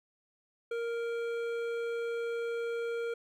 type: tone with hard clipping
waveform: triangle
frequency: 466.2 Hz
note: A#4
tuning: in tune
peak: -34 dBFS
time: 0.71-3.14 s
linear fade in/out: 5 ms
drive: 15 dB
effects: none